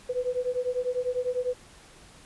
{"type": "beating tone pair", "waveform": "sine", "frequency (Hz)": [493.9, 503.9], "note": ["B4", "B4"], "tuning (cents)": [0, 35], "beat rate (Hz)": 10, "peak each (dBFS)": [-29, -29], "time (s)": [0.09, 1.54], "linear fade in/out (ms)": 10, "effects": ["pink hiss -52 dBFS RMS until 2.25 s", "resampled to 24000 Hz"]}